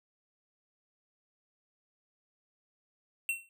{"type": "tone with exponential decay", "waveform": "square", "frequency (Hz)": 2717, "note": "F7", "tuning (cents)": -48, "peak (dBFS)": -27, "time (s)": [3.29, 3.49], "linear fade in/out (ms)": 1, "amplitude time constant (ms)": 43, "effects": []}